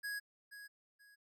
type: tone with echo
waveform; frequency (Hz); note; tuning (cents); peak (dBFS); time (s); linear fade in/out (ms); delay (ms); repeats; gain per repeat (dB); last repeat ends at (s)
square; 1661.2; G#6; 0; -39; 0.03-0.2; 20; 480; 2; -11; 1.16
effects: MP3 96 kbps